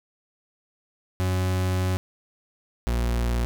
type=tone pair in turn; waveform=40% pulse; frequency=92.5 / 59.05 Hz; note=F#2 / A#1; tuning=0 / +23 cents; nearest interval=minor sixth; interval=777 cents; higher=first; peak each=-21 dBFS; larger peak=neither; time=1.2-1.97 / 2.87-3.45 s; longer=first; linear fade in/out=0 ms; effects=none